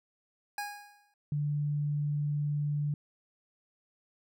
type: tone with exponential decay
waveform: 25% pulse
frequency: 822 Hz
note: G#5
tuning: 18 cents flat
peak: -28 dBFS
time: 0.58-1.14 s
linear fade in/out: 2 ms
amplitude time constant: 120 ms
type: tone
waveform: sine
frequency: 146.83 Hz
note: D3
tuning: in tune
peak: -28 dBFS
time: 1.32-2.94 s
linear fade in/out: 2 ms
effects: none